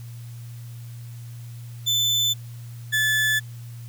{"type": "tone pair in turn", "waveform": "35% pulse", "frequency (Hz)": [3520, 1733.3], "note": ["A7", "A6"], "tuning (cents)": [0, -26], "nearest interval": "octave", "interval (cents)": 1226, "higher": "first", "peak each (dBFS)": -17, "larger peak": "neither", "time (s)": [[1.86, 2.34], [2.92, 3.4]], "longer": "neither", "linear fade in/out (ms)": 20, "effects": ["added 118 Hz sine -35 dBFS peak until 3.88 s", "white hiss -52 dBFS RMS until 3.88 s"]}